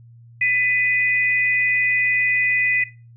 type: tone pair together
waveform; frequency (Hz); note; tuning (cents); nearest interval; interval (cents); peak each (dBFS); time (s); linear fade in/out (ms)
sine; 1997.7 / 2489; B6 / D#7; +19 / 0; major third; 381; -18 / -20; 0.41-2.84; 5
effects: noise-tail reverb RT60 0.3 s tail -17 dB re dry + added 117 Hz sine -43 dBFS peak until 3.16 s